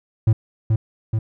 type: tone with echo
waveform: triangle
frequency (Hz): 110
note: A2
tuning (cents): 0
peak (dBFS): -9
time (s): 0.27-0.33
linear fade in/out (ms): 5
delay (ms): 430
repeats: 2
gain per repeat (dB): -3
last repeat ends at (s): 1.19
effects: none